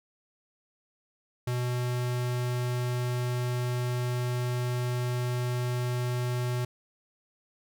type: tone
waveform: square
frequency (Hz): 123.47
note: B2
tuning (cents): 0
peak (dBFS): -28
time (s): 1.47-6.65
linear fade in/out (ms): 5
effects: none